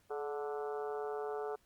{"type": "harmonic tone with a mistuned harmonic", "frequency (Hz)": 146.83, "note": "D3", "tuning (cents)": 0, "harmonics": [3, 4, 5, 6, 7, 8, 9, 10], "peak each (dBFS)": [-38, -49, -44, -49, -56, -51, -51, -55], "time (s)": [0.1, 1.56], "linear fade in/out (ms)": 10, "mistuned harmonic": 3, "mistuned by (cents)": -44, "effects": ["pink hiss -71 dBFS RMS until 1.65 s", "Opus 48 kbps"]}